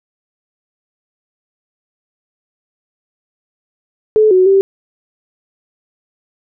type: tone with pitch steps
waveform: sine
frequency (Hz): 431.3 / 370.8 / 389.2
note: A4 / F#4 / G4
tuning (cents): -35 / +4 / -12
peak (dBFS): -6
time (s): 4.16-4.61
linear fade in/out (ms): 0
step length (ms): 150
effects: none